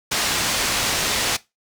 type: low-pass noise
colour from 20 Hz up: white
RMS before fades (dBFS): -22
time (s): 0.11-1.37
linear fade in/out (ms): 10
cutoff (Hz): 6300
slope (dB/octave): 12
effects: noise-tail reverb RT60 0.2 s tail -18 dB re dry